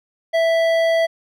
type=tone with hard clipping; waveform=triangle; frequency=659.3 Hz; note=E5; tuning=in tune; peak=-16 dBFS; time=0.33-1.07 s; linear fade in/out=20 ms; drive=15 dB; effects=none